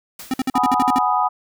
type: noise with exponential decay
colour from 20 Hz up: white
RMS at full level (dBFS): -33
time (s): 0.19-0.58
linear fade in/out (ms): 5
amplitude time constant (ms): 84
type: tone bursts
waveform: square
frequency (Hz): 261.3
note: C4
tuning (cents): -2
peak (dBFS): -18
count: 9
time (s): 0.31-0.986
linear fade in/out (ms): 2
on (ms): 28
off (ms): 53
type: chord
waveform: sine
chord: G# minor seventh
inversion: third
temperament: equal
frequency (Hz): 740 / 830.6 / 987.8 / 1244.5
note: F#5 / G#5 / B5 / D#6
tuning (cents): 0 / 0 / 0 / 0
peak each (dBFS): -21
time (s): 0.54-1.29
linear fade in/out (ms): 20
effects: none